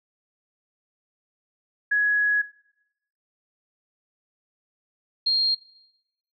sine tone pair in turn, 1676 / 4223 Hz, G#6 / C8, +15 / +15 cents, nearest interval octave + major third, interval 1600 cents, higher second, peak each -18 dBFS, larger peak neither, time 1.91-2.42 / 5.26-5.55 s, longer first, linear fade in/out 10 ms, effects noise-tail reverb RT60 0.8 s tail -19 dB re dry

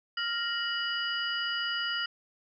sine tone cluster, 1395 / 1869 / 2934 / 4863 Hz, F6 / A#6 / F#7 / D#8, -2 / +4 / -15 / -40 cents, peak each -33 / -37 / -33 / -38 dBFS, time 0.17-2.06 s, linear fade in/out 5 ms, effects none

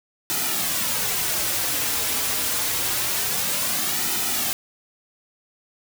white noise with flanger, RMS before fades -24 dBFS, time 0.3-4.53 s, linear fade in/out 0 ms, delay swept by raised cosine 1.8 to 5.6 ms, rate 0.26 Hz, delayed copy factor -0.6, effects none

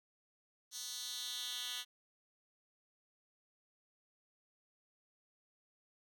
10% pulse tone with high-pass filter sweep, 246.9 Hz, B3, in tune, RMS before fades -43 dBFS, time 0.71-1.85 s, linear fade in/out 50 ms, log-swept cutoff 5100 to 2800 Hz, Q 2.4, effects none

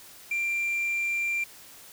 sine tone, 2371 Hz, D7, 16 cents sharp, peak -23 dBFS, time 0.31-1.44 s, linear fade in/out 5 ms, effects tanh soft clip ceiling -24 dBFS + white hiss -49 dBFS RMS until 1.92 s

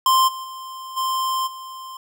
square tone with level steps, 1046.5 Hz, C6, in tune, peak -14 / -30 / -33 / -21 / -34 dBFS, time 0.06-1.97 s, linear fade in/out 2 ms, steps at 0.27 / 0.43 / 0.96 / 1.46 s, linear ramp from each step 20 ms, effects none

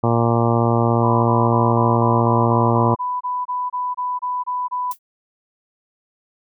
harmonic tone, 116.9 Hz, A#2, 5 cents sharp, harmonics 1 / 2 / 3 / 4 / 5 / 6 / 7 / 8 / 9 / 10, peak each -18 / -21 / -23 / -24 / -25 / -26 / -26 / -27 / -28 / -28 dBFS, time 0.03-2.95 s, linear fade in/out 10 ms
sine tone bursts, 994 Hz, B5, 11 cents sharp, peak -20 dBFS, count 16, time 1.02-4.93 s, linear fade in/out 20 ms, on 220 ms, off 26 ms
violet noise with exponential decay, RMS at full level -25 dBFS, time 4.91-4.99 s, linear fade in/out 5 ms, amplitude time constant 16 ms
effects none

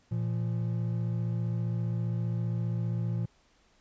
triangle tone pair together, 116.19 / 171.3 Hz, A#2 / F3, -5 / -33 cents, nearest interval perfect fifth, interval 672 cents, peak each -27 / -32 dBFS, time 0.11-3.26 s, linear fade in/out 10 ms, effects pink hiss -66 dBFS RMS until 3.8 s + resampled to 16000 Hz

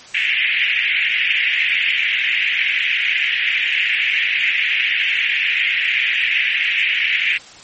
white band-pass noise, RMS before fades -18 dBFS, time 0.14-7.38 s, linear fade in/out 10 ms, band 1900 to 2800 Hz, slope 48 dB/octave, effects white hiss -40 dBFS RMS until 7.63 s + MP3 32 kbps

